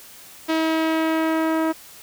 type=tone with low-pass filter sweep; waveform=sawtooth; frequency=320.6 Hz; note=E4; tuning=48 cents flat; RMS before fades=-21 dBFS; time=0.48-1.73 s; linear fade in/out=20 ms; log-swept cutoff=4100 to 1400 Hz; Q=0.98; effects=white hiss -44 dBFS RMS until 2.02 s